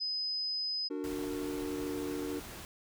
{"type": "tone", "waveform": "sine", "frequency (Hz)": 5030, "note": "D#8", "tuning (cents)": 18, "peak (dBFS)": -32, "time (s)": [0, 0.89], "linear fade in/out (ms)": 20}
{"type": "chord", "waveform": "triangle", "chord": "D augmented", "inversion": "none", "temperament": "just", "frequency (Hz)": [293.7, 367.1, 458.9], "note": ["D4", "F#4", "A#4"], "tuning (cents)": [0, -14, -27], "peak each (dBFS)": [-35, -38, -39], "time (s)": [0.9, 2.4], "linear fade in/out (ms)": 10}
{"type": "noise", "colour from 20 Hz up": "pink", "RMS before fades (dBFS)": -46, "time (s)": [1.04, 2.65], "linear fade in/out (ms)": 0}
{"effects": []}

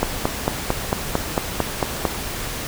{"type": "click train", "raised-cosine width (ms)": 1, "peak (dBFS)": -3, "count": 10, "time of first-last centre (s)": [0.03, 2.052], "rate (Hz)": 4.45, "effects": ["pink hiss -28 dBFS RMS until 2.67 s"]}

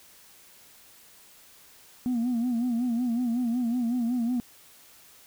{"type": "tone with vibrato", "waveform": "sine", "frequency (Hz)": 240, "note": "B3", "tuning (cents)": -49, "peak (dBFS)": -22, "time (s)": [2.06, 4.4], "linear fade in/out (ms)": 0, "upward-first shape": "sine", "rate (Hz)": 5.4, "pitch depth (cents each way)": 88, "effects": ["tanh soft clip ceiling -22 dBFS", "white hiss -54 dBFS RMS until 5.26 s"]}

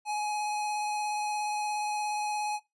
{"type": "tone with vibrato", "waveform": "square", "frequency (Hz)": 840, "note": "G#5", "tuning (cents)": 19, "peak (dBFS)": -30, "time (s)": [0.05, 2.6], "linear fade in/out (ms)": 50, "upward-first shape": "triangle", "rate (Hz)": 17, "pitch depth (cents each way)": 13, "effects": ["noise-tail reverb RT60 0.2 s tail -20 dB re dry", "resampled to 24000 Hz"]}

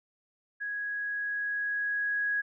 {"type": "tone with level ramp", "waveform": "sine", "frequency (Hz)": 1661.2, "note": "G#6", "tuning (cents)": 0, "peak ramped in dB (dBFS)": [-32, -26], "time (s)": [0.6, 2.42], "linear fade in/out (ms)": 20, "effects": []}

